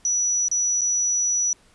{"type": "tone with dropouts", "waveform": "sine", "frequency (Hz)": 5890, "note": "F#8", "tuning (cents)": -9, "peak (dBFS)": -19, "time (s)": [0.05, 1.53], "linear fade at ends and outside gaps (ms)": 1, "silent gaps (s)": [[0.483, 0.514], [0.81, 0.816]], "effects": ["pink hiss -57 dBFS RMS until 1.74 s", "resampled to 24000 Hz"]}